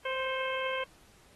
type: harmonic tone with a mistuned harmonic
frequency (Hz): 523.3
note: C5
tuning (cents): 0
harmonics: 1 / 2 / 3 / 4 / 5 / 6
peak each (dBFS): -34 / -37 / -39 / -40 / -41 / -42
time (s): 0.05-0.84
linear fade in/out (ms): 5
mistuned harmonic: 4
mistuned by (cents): +53
effects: pink hiss -61 dBFS RMS until 1.35 s + AAC 32 kbps